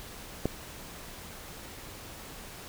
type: click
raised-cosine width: 2 ms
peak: -13 dBFS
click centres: 0.456 s
effects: pink hiss -45 dBFS RMS until 2.68 s